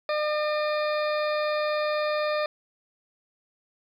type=harmonic tone; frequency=604 Hz; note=D5; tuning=48 cents sharp; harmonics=1 / 2 / 3 / 4 / 6 / 7 / 8; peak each=-25 / -31 / -35 / -37 / -41 / -42 / -43 dBFS; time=0.09-2.46 s; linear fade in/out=2 ms; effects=10-bit